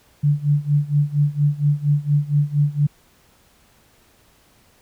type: tone with tremolo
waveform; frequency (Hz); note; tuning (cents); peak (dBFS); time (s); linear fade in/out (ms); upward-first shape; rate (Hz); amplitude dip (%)
sine; 146; D3; -10; -12; 0.23-2.87; 10; sine; 4.3; 90
effects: pink hiss -56 dBFS RMS until 4.81 s

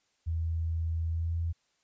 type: tone with pitch glide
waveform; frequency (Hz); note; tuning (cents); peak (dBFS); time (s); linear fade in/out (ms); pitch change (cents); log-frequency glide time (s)
sine; 82 to 83.63; E2 to E2; -9 to +26; -28; 0.26-1.53; 20; +35; 1.1-1.35
effects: white hiss -73 dBFS RMS until 1.83 s + resampled to 16000 Hz

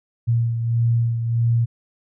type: beating tone pair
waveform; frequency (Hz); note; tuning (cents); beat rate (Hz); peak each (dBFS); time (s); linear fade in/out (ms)
sine; 116.54 / 118.14; A#2 / A#2; 0 / +24; 1.6; -17 / -26; 0.27-1.66; 20
effects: none

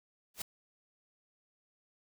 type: noise with exponential growth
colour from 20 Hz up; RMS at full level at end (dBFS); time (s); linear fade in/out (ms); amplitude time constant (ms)
white; -32; 0.34-0.42; 5; 17
effects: none

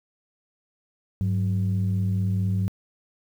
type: tone pair together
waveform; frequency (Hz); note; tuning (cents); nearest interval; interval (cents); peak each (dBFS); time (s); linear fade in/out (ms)
sine; 100.58 / 185; G2 / F#3; +45 / 0; major seventh; 1055; -21 / -26; 1.21-2.68; 0
effects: tanh soft clip ceiling -16 dBFS + 9-bit

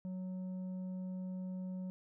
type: tone with tanh clipping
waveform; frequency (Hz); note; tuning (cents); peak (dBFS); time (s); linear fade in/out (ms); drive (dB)
sine; 185; F#3; 0; -40; 0.05-1.9; 0; 6
effects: none

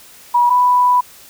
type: tone pair in turn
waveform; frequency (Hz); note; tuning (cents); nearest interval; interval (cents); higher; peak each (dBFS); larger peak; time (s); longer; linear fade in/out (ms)
sine; 967 / 989; B5 / B5; -37 / +2; unison; 39; second; -9; neither; 0.34-0.5 / 0.5-1.01; second; 10
effects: white hiss -42 dBFS RMS until 1.29 s

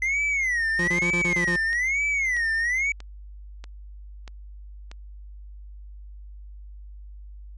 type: tone with vibrato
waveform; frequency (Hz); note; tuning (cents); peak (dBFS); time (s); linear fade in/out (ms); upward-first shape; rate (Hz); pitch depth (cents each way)
triangle; 2032; B6; +49; -20; 0.02-2.92; 2; sine; 1.1; 220
type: tone bursts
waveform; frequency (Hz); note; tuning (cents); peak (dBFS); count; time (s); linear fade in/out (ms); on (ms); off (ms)
25% pulse; 174.61; F3; 0; -22; 7; 0.79-1.561; 2; 87; 27
type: click train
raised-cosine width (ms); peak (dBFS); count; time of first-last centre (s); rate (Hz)
0.2; -24; 6; 1.73-4.915; 1.57
effects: added 50 Hz sine -39 dBFS peak until 7.57 s + resampled to 22050 Hz

